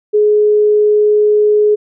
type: tone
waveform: sine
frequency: 420.6 Hz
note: G#4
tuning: 22 cents sharp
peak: -7 dBFS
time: 0.13-1.76 s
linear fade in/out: 20 ms
effects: none